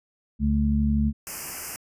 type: harmonic tone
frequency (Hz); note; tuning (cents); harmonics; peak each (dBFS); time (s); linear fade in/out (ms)
72.3; D2; -27; 1 / 2 / 3; -23 / -29 / -22; 0.39-1.13; 50
type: band-stop noise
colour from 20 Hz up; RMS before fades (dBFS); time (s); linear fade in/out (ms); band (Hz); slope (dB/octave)
white; -34; 1.27-1.76; 0; 2900 to 4800; 96
effects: resampled to 32000 Hz